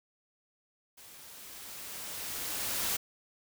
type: noise with level ramp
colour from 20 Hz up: white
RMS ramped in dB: -53 to -31 dBFS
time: 0.97-2.97 s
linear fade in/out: 10 ms
effects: none